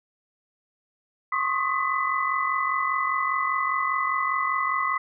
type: tone cluster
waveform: sine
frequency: 1066 / 1111 / 1248 / 2003 Hz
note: C6 / C#6 / D#6 / B6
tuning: +32 / +4 / +5 / +24 cents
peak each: -28 dBFS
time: 1.32-4.98 s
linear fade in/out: 5 ms
effects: none